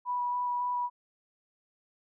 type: tone with vibrato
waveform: sine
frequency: 980 Hz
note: B5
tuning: 14 cents flat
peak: -28 dBFS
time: 0.05-0.9 s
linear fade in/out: 50 ms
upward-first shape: square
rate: 3.6 Hz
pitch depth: 8 cents each way
effects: none